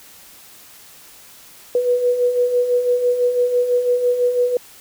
sine beating tone pair, 486.2 / 492.2 Hz, B4 / B4, -27 / -6 cents, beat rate 6 Hz, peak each -23 / -15 dBFS, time 1.75-4.57 s, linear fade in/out 2 ms, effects white hiss -44 dBFS RMS until 4.8 s

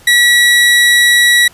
30% pulse tone, 1934 Hz, B6, 37 cents flat, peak -3 dBFS, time 0.07-1.48 s, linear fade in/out 5 ms, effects pink hiss -42 dBFS RMS until 1.53 s + resampled to 32000 Hz

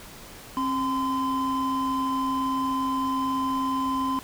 triangle tone pair together, 267.7 / 1026 Hz, C4 / C6, +40 / -34 cents, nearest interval octave + major seventh, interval 2326 cents, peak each -25 / -24 dBFS, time 0.57-4.19 s, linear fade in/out 0 ms, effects pink hiss -44 dBFS RMS until 4.23 s

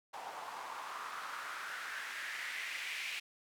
white noise with band-pass filter sweep, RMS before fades -43 dBFS, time 0.13-3.2 s, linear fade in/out 10 ms, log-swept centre 830 to 2500 Hz, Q 3.3, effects none

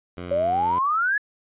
10% pulse tone, 88.4 Hz, F2, 22 cents sharp, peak -24 dBFS, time 0.17-0.79 s, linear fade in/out 5 ms
sine exponential sweep, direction up, 554.4 to 1725 Hz, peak -19 dBFS, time 0.31-1.18 s, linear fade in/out 5 ms
effects resampled to 8000 Hz

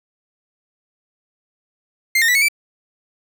40% pulse tone with pitch steps, 2104 / 1834 / 1962 / 2206 / 2324 Hz, C7 / A#6 / B6 / C#7 / D7, +9 / -29 / -12 / -9 / -19 cents, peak -12 dBFS, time 2.15-2.485 s, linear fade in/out 5 ms, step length 67 ms, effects none

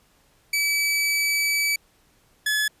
sawtooth tone pair in turn, 2296 / 1711.1 Hz, D7 / A6, -40 / -49 cents, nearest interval perfect fourth, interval 509 cents, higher first, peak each -17 dBFS, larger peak neither, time 0.53-1.76 / 2.46-2.68 s, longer first, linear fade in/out 5 ms, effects pink hiss -61 dBFS RMS until 2.8 s + resampled to 32000 Hz

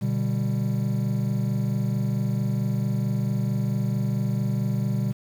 triangle chord, G major, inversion first, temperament just, 122.5 / 147 / 196 Hz, B2 / D3 / G3, -14 / +2 / 0 cents, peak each -23 / -27 / -25 dBFS, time 0.01-5.13 s, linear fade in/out 20 ms, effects 8-bit

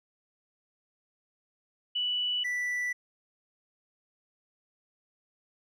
sine / triangle tone pair in turn, 2960 / 1970.3 Hz, F#7 / B6, 0 / -5 cents, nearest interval perfect fifth, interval 705 cents, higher first, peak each -27 dBFS, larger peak neither, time 1.95-2.44 / 2.44-2.93 s, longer neither, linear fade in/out 10 ms, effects none

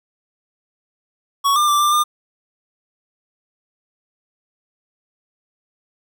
square tone with pitch steps, 1117 / 1197 / 1174 / 1186 / 1205 Hz, C#6 / D6 / D6 / D6 / D6, +13 / +33 / -1 / +17 / +44 cents, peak -14 dBFS, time 1.44-2.04 s, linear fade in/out 20 ms, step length 120 ms, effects none

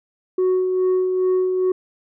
sine tone with tremolo, 370 Hz, F#4, in tune, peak -12 dBFS, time 0.38-1.72 s, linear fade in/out 5 ms, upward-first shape sine, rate 2.4 Hz, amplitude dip 45%, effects tanh soft clip ceiling -14 dBFS

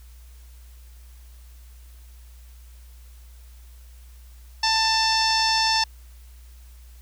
sawtooth tone with low-pass filter, 889 Hz, A5, 18 cents sharp, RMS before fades -21 dBFS, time 4.63-5.84 s, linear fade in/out 5 ms, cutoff 5200 Hz, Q 6.5, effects added 60 Hz sine -43 dBFS peak until 7.01 s + white hiss -57 dBFS RMS until 7.01 s

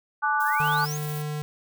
sine chord, D major, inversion second, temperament equal with one note detuned, 864.9 / 1174.7 / 1480 Hz, A5 / D6 / F#6, -30 / 0 / 0 cents, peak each -25 / -26 / -25 dBFS, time 0.22-0.86 s, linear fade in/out 20 ms
violet noise with tremolo, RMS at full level -38 dBFS, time 0.4-1.22 s, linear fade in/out 5 ms, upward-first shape square, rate 16 Hz, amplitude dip 30%
sine exponential sweep, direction up, 1488 to 6800 Hz, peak -34 dBFS, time 0.42-0.97 s, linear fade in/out 5 ms
square tone, 150 Hz, D3, 37 cents sharp, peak -29 dBFS, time 0.6-1.42 s, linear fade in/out 0 ms
effects none

